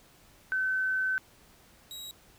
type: tone pair in turn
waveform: sine / sawtooth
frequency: 1526 / 3837 Hz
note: G6 / A#7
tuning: -47 / +49 cents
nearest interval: octave + major third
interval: 1596 cents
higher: second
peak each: -26 / -37 dBFS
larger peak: first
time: 0.52-1.18 / 1.91-2.11 s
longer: first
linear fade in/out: 0 ms
effects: pink hiss -59 dBFS RMS until 2.38 s